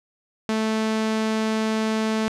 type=tone; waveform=sawtooth; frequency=219.3 Hz; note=A3; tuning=6 cents flat; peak=-17 dBFS; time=0.49-2.28 s; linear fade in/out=0 ms; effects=low-pass 7000 Hz 12 dB/octave